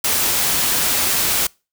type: noise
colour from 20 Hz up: white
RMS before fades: -18 dBFS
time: 0.04-1.47 s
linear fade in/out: 5 ms
effects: noise-tail reverb RT60 0.3 s tail -26 dB re dry